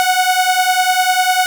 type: beating tone pair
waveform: sawtooth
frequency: 733 / 743 Hz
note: F#5 / F#5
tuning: -16 / +7 cents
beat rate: 10 Hz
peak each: -11 dBFS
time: 0-1.46 s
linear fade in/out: 0 ms
effects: none